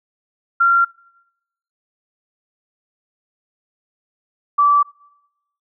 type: tone pair in turn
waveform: sine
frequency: 1378 / 1158.8 Hz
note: F6 / D6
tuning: -24 / -24 cents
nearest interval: minor third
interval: 300 cents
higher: first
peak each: -10 dBFS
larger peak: neither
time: 0.6-0.85 / 4.58-4.83 s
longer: neither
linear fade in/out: 10 ms
effects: noise-tail reverb RT60 0.9 s tail -25 dB re dry